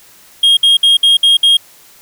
triangle tone bursts, 3249 Hz, G#7, 39 cents flat, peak -4 dBFS, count 6, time 0.43-1.57 s, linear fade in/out 5 ms, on 140 ms, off 60 ms, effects white hiss -43 dBFS RMS until 2.01 s

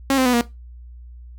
sawtooth tone with pitch steps, 271.7 / 259.7 / 248.3 / 237.3 Hz, C#4 / C4 / B3 / A#3, -35 / -13 / +9 / +31 cents, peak -11 dBFS, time 0.1-0.412 s, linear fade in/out 2 ms, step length 78 ms, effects noise-tail reverb RT60 0.2 s tail -17 dB re dry + added 60 Hz sine -37 dBFS peak until 1.38 s

